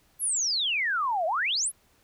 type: exponential two-way sweep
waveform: sine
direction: down then up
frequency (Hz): 11840 to 620 to 11840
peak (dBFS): -24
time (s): 0.19-1.72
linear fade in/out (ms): 50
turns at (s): 1.26
effects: pink hiss -64 dBFS RMS until 2.03 s